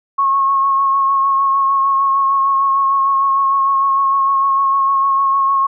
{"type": "tone with vibrato", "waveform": "sine", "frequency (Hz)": 1092, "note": "C#6", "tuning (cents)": -26, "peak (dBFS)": -11, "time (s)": [0.18, 5.67], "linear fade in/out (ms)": 10, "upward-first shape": "sine", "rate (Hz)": 6.6, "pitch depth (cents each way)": 21, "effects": []}